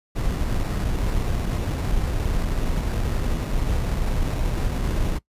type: noise with sample-and-hold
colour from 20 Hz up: brown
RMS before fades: -23 dBFS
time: 0.15-5.19 s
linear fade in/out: 20 ms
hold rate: 3150 Hz
effects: noise-tail reverb RT60 0.1 s tail -21 dB re dry + resampled to 32000 Hz